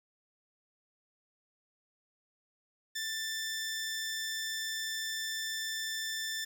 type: tone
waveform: 15% pulse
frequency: 1773 Hz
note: A6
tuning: 13 cents sharp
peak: -28 dBFS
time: 2.95-6.45 s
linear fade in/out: 10 ms
effects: 10-bit